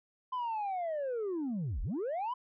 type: linear two-way sweep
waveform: sine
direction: down then up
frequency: 1030 to 30.87 to 1030 Hz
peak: -30 dBFS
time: 0.32-2.34 s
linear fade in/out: 10 ms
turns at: 1.82 s
effects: tanh soft clip ceiling -31 dBFS